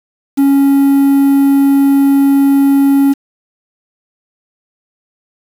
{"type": "tone with quantisation", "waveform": "triangle", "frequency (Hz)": 277.2, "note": "C#4", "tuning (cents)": 0, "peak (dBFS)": -4, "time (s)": [0.37, 3.14], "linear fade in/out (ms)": 20, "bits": 5, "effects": []}